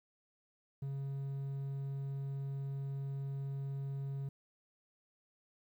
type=tone; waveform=triangle; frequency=137.7 Hz; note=C#3; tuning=11 cents flat; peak=-35 dBFS; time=0.82-4.29 s; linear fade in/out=5 ms; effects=12-bit